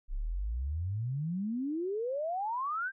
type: exponential sweep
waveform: sine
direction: up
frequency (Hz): 30.87 to 1613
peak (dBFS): -31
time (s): 0.08-2.92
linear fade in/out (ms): 50
effects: none